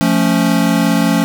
square chord, F augmented, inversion none, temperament equal, 174.61 / 220 / 277.2 Hz, F3 / A3 / C#4, 0 / 0 / 0 cents, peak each -16 dBFS, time 0.01-1.24 s, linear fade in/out 0 ms, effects none

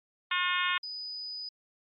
harmonic tone, 359 Hz, F4, 48 cents sharp, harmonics 3 / 4 / 5 / 6 / 7 / 8 / 9 / 10, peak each -32 / -33 / -34 / -35 / -35 / -36 / -37 / -37 dBFS, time 0.31-0.78 s, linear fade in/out 5 ms
sine tone, 4978 Hz, D#8, in tune, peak -36 dBFS, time 0.83-1.49 s, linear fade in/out 5 ms
effects MP3 32 kbps

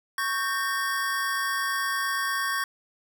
square chord, G diminished, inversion second, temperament equal with one note detuned, 1108.7 / 1568 / 1831.6 Hz, Db6 / G6 / Bb6, 0 / 0 / -31 cents, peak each -30 / -31 / -31 dBFS, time 0.18-2.64 s, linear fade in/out 2 ms, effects none

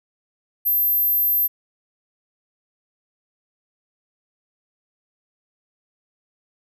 sine tone, 12340 Hz, G9, 28 cents flat, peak -16 dBFS, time 0.65-1.48 s, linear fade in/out 20 ms, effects none

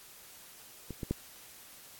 clicks, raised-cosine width 3 ms, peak -26 / -23 / -17 dBFS, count 3, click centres 0.907 / 1.032 / 1.11 s, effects white hiss -53 dBFS RMS until 1.99 s + AAC 64 kbps

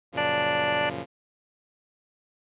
10% pulse chord, Gb major seventh, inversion none, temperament just, 92.5 / 115.62 / 138.75 / 173.43 Hz, Gb2 / Bb2 / Db3 / F3, 0 / -14 / +2 / -12 cents, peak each -33 / -31 / -29 / -30 dBFS, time 0.12-1.06 s, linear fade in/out 50 ms
harmonic tone, 293.7 Hz, D4, in tune, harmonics 2 / 3 / 4 / 5 / 6 / 7 / 8 / 9 / 10, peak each -27 / -29 / -36 / -35 / -31 / -37 / -33 / -41 / -34 dBFS, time 0.17-0.9 s, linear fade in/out 10 ms
effects resampled to 8000 Hz

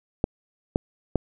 clicks, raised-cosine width 2 ms, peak -7 dBFS, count 3, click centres 0.241 / 0.759 / 1.157 s, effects none

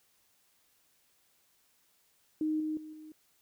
sine tone with level steps, 310 Hz, D#4, 6 cents flat, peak -28 / -31 / -43 / -46 dBFS, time 2.41-3.12 s, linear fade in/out 2 ms, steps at 2.6 / 2.77 / 2.93 s, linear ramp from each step 2 ms, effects white hiss -70 dBFS RMS until 3.41 s

